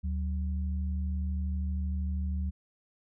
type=tone pair together; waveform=sine; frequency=73.9 / 186.52 Hz; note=D2 / F#3; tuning=+11 / +14 cents; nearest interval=octave + major third; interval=1603 cents; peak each=-29 / -38 dBFS; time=0.03-2.51 s; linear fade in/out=20 ms; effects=none